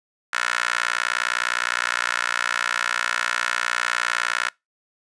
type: tone with high-pass filter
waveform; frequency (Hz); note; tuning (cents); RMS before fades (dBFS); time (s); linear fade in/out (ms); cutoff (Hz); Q
15% pulse; 59.7; A#1; +42; -24; 0.33-4.49; 5; 1500; 3.3
effects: noise-tail reverb RT60 0.2 s tail -25 dB re dry + resampled to 22050 Hz